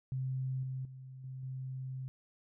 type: tone with level steps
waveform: sine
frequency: 130.81 Hz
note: C3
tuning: in tune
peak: -33 / -36 / -46 / -41 / -38 dBFS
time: 0.12-2.08 s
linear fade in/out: 0 ms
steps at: 0.63 / 0.85 / 1.24 / 1.43 s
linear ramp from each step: 2 ms
effects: none